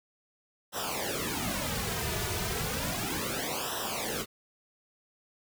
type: noise with flanger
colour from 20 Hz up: pink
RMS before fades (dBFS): -33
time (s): 0.72-4.26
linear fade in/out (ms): 50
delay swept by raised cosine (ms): 0.44 to 3.74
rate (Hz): 0.33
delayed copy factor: -1
effects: none